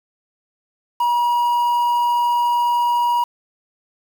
triangle tone with quantisation, 959 Hz, A#5, 49 cents sharp, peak -13 dBFS, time 1-3.24 s, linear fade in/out 5 ms, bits 6, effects none

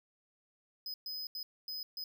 square tone bursts at uneven times, 5030 Hz, D#8, 18 cents sharp, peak -39 dBFS, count 5, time 0.86-0.94 / 1.06-1.27 / 1.35-1.43 / 1.68-1.83 / 1.97-2.04 s, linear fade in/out 2 ms, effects none

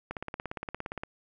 click train, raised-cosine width 0.5 ms, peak -20 dBFS, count 17, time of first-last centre 0.11-1.035 s, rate 17.3 Hz, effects none

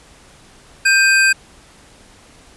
square tone pair together, 1574.9 / 2500 Hz, G6 / D#7, +8 / +8 cents, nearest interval minor sixth, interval 800 cents, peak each -12 / -16 dBFS, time 0.85-1.33 s, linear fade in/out 10 ms, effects pink hiss -46 dBFS RMS until 2.56 s + resampled to 24000 Hz

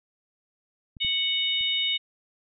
clicks, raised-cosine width 5 ms, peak -32 / -29 / -39 dBFS, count 3, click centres 0.968 / 1.048 / 1.61 s
harmonic tone, 740 Hz, F#5, in tune, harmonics 3 / 4 / 5, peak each -31 / -27 / -26 dBFS, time 1-1.98 s, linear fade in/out 20 ms
effects none

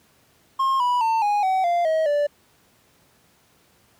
triangle tone with pitch steps, 1070 / 981.2 / 899.8 / 825.1 / 756.6 / 693.8 / 636.2 / 583.4 Hz, C6 / B5 / A5 / G#5 / F#5 / F5 / D#5 / D5, +38 / -12 / +39 / -12 / +38 / -12 / +38 / -12 cents, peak -16 dBFS, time 0.59-2.27 s, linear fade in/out 10 ms, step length 210 ms, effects pink hiss -59 dBFS RMS until 3.99 s + high-pass 80 Hz 12 dB/octave

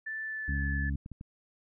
sine tone with pitch glide, 1760 to 1732.8 Hz, A6 to A6, 0 to -27 cents, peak -34 dBFS, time 0.06-0.9 s, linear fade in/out 10 ms, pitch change -27 cents, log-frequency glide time 0.24-0.6 s
harmonic tone, 69.8 Hz, C#2, 13 cents sharp, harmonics 1 / 2 / 3 / 4, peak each -30 / -36 / -40 / -42 dBFS, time 0.48-0.96 s, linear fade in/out 5 ms
clicks, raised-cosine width 5 ms, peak -30 dBFS, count 3, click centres 1.061 / 1.117 / 1.211 s
effects none

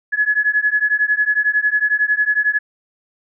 sine beating tone pair, 1692 / 1703 Hz, G#6 / G#6, +32 / +43 cents, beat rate 11 Hz, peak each -17 dBFS, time 0.12-2.59 s, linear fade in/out 20 ms, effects none

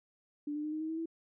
sine tone with pitch steps, 293.7 / 299.2 / 304.8 / 310.4 / 316.2 / 322.1 / 328.1 Hz, D4 / D4 / D#4 / D#4 / D#4 / E4 / E4, 0 / +32 / -36 / -4 / +28 / -40 / -8 cents, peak -34 dBFS, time 0.47-1.058 s, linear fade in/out 5 ms, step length 84 ms, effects none

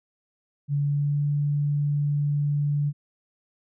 sine tone with pitch glide, 143.4 to 145.4 Hz, D3 to D3, -41 to -17 cents, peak -21 dBFS, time 0.68-2.93 s, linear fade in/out 50 ms, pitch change +24 cents, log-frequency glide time 0.78-1.25 s, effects none

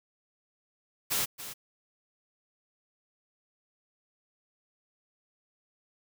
white noise with echo, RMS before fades -29 dBFS, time 1.1-1.26 s, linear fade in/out 20 ms, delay 280 ms, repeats 1, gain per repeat -12 dB, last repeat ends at 1.54 s, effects none

